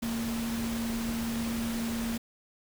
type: tone in noise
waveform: sine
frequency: 230 Hz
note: A#3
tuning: 23 cents flat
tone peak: -30 dBFS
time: 0.02-2.18 s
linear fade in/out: 10 ms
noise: pink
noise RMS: -38 dBFS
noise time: 0.02-2.18 s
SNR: +5 dB
effects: none